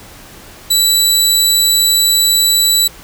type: tone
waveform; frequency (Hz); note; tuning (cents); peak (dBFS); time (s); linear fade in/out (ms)
20% pulse; 3951; B7; 0; -3; 0.7-2.88; 10
effects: pink hiss -37 dBFS RMS until 3.03 s